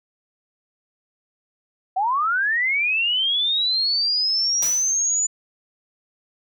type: linear sweep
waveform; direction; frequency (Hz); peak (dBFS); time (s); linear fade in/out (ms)
sine; up; 725 to 7010; -18; 1.96-5.27; 10
type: noise with exponential decay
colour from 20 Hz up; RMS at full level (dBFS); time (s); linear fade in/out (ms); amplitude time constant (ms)
white; -27; 4.62-5.06; 5; 95
effects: none